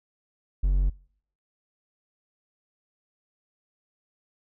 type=tone; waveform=triangle; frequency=46.25 Hz; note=F#1; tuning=in tune; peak=-17 dBFS; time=0.63-0.9 s; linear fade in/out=10 ms; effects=noise-tail reverb RT60 0.6 s tail -24 dB re dry